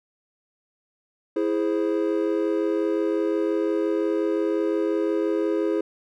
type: chord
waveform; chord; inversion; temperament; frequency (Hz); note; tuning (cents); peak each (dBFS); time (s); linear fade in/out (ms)
triangle; E augmented; none; equal; 329.6 / 415.3 / 523.3; E4 / G#4 / B#4; 0 / 0 / 0; -22 / -23 / -27; 1.36-5.81; 5
effects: none